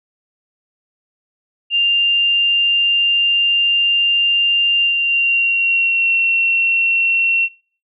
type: tone with pitch glide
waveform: sine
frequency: 2794 to 2721 Hz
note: F7 to F7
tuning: 0 to -46 cents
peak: -12 dBFS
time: 1.7-7.49 s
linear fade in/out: 50 ms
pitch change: -46 cents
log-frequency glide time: 4.73-6.13 s
effects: noise-tail reverb RT60 0.4 s tail -19 dB re dry